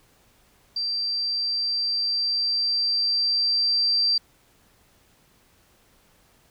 sine tone with level ramp, 4699 Hz, D8, in tune, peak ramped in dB -24 to -18 dBFS, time 0.76-4.18 s, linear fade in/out 5 ms, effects pink hiss -60 dBFS RMS until 6.5 s

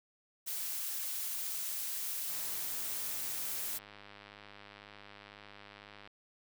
blue noise, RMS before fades -38 dBFS, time 0.46-3.79 s, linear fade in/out 20 ms
click train, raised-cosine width 0.3 ms, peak -35 dBFS, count 386, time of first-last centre 2.3-6.075 s, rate 102 Hz
effects none

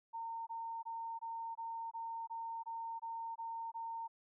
sine tone bursts, 914 Hz, A#5, 34 cents flat, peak -40 dBFS, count 11, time 0.13-4.08 s, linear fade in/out 20 ms, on 340 ms, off 21 ms, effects none

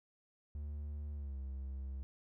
triangle tone with pitch glide, 73.42 to 66.94 Hz, D2 to C2, 0 to +40 cents, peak -38 dBFS, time 0.55-2.03 s, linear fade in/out 0 ms, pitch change -160 cents, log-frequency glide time 1.13-1.38 s, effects none

